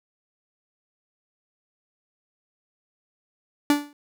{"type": "tone with exponential decay", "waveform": "45% pulse", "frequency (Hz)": 291, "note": "D4", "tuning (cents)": -16, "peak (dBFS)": -13, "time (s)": [3.7, 3.93], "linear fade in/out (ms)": 1, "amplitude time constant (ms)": 49, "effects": []}